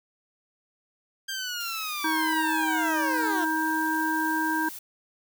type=linear sweep; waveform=15% pulse; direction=down; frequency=1600 to 329.6 Hz; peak=-24 dBFS; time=1.28-3.45 s; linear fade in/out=10 ms
type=noise; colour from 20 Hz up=blue; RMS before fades=-40 dBFS; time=1.6-4.79 s; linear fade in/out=5 ms
type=harmonic tone; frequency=316.7 Hz; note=D#4; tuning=31 cents sharp; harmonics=1 / 3 / 5; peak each=-28 / -28 / -28 dBFS; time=2.04-4.69 s; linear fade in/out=5 ms
effects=none